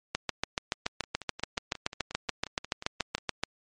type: two click trains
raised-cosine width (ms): 0.2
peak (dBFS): -10 / -22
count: 24 / 14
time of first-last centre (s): 0.15-3.436 / 0.86-3.181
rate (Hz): 7 / 5.6
effects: MP3 48 kbps